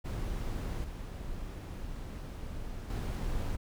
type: noise with level steps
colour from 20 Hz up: brown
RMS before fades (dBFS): -35 / -40 / -34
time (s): 0.04-3.57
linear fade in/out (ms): 20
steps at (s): 0.84 / 2.9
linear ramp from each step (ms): 2
effects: none